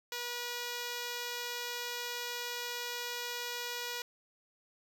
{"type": "tone", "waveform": "5% pulse", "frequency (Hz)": 483.2, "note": "B4", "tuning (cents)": -38, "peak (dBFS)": -25, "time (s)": [0.12, 4.02], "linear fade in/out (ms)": 2, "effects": []}